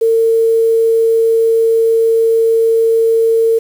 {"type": "tone with quantisation", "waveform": "sine", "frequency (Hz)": 453.3, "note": "A#4", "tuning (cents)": -48, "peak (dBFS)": -8, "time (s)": [0.01, 3.59], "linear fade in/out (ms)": 10, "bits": 6, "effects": []}